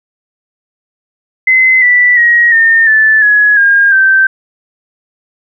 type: tone with pitch steps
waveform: sine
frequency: 2048 / 1969.1 / 1893.3 / 1820.3 / 1750.2 / 1682.8 / 1618 / 1555.7 Hz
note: C7 / B6 / A#6 / A#6 / A6 / G#6 / G#6 / G6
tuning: -38 / -6 / +26 / -42 / -10 / +22 / -46 / -14 cents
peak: -4 dBFS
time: 1.47-4.27 s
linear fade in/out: 5 ms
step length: 350 ms
effects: none